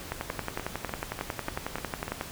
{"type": "two click trains", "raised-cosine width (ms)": 0.5, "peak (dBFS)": [-15, -19], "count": [24, 7], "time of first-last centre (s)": [[0.12, 2.211], [0.3, 2.08]], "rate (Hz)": [11, 3.37], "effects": ["pink hiss -42 dBFS RMS until 2.31 s"]}